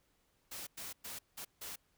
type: noise bursts at uneven times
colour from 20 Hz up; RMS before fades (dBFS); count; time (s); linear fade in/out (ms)
white; -45; 5; 0.51-0.67 / 0.77-0.93 / 1.04-1.19 / 1.37-1.45 / 1.61-1.76; 10
effects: pink hiss -75 dBFS RMS until 1.97 s